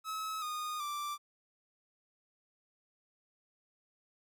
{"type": "tone with pitch steps", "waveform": "45% pulse", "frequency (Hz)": [1288, 1229.8, 1174.3], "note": ["E6", "D#6", "D6"], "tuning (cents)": [-41, -21, -1], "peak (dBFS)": -36, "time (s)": [0.04, 1.18], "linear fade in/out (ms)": 50, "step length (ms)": 380, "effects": ["13-bit"]}